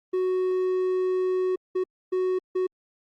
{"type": "tone bursts at uneven times", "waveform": "triangle", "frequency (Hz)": 370, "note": "F#4", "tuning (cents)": 0, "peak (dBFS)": -20, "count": 4, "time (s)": [[0.13, 1.56], [1.75, 1.84], [2.12, 2.39], [2.55, 2.67]], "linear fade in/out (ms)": 10, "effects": ["Opus 24 kbps"]}